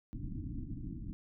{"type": "low-pass noise", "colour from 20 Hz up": "pink", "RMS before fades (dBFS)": -41, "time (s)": [0.13, 1.13], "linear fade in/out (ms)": 0, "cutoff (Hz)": 320, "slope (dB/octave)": 96, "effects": []}